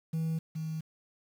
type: tone pair in turn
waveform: sine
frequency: 161.3 / 158.8 Hz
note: E3 / D#3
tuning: -37 / +36 cents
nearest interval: unison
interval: 27 cents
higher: first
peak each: -26 / -32 dBFS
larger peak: first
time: 0.13-0.39 / 0.55-0.81 s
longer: neither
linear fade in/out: 10 ms
effects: tanh soft clip ceiling -28 dBFS + 9-bit